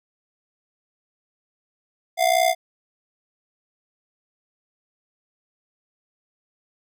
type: ring-modulated tone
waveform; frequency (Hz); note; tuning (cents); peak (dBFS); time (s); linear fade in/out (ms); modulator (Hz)
square; 698.5; F5; 0; -14; 2.17-2.55; 50; 31.3
effects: none